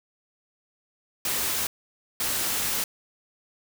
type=noise bursts at uneven times; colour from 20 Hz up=white; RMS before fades=-27 dBFS; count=2; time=1.25-1.67 / 2.2-2.84 s; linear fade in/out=2 ms; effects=none